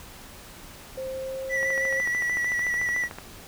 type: tone with pitch glide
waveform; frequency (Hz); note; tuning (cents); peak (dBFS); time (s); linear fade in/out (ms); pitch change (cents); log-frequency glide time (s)
sine; 526 to 533.3; C5 to C5; +9 to +33; -30; 0.97-2.01; 10; +24; 1.07-1.62
type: tone with vibrato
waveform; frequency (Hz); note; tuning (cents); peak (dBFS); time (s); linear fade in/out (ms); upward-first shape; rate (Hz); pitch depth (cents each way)
triangle; 1955; B6; -18; -22; 1.49-3.09; 50; square; 6.2; 19
type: click train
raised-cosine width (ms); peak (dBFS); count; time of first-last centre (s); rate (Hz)
0.5; -21; 22; 1.63-3.186; 13.5
effects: pink hiss -45 dBFS RMS until 3.47 s